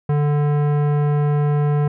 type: tone with tanh clipping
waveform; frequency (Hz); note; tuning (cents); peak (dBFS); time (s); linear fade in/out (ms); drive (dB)
sine; 146.83; D3; 0; -17; 0.09-1.88; 5; 17
effects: none